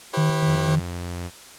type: chord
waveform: 20% pulse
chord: C# half-diminished seventh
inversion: first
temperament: equal with one note detuned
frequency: 329.6 / 392 / 493.9 / 540.5 Hz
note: E4 / G4 / B4 / C#5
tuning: 0 / 0 / 0 / -44 cents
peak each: -29 / -25 / -26 / -24 dBFS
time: 0.13-0.76 s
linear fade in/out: 10 ms
type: tone with tremolo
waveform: sine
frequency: 155.56 Hz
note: D#3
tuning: in tune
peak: -17 dBFS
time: 0.17-0.8 s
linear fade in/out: 10 ms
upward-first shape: square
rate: 3.9 Hz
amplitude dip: 45%
type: tone with pitch glide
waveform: sawtooth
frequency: 88.6 to 87.68 Hz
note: F2 to F2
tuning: +25 to +7 cents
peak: -25 dBFS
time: 0.45-1.31 s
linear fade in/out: 50 ms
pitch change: -18 cents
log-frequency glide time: 0.65-0.91 s
effects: white hiss -44 dBFS RMS until 1.58 s + low-pass 10000 Hz 12 dB/octave